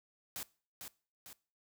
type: noise with echo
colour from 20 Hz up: white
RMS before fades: -42 dBFS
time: 0.36-0.43 s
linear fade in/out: 0 ms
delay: 450 ms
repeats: 2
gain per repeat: -5 dB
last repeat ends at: 1.33 s
effects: noise-tail reverb RT60 0.4 s tail -21 dB re dry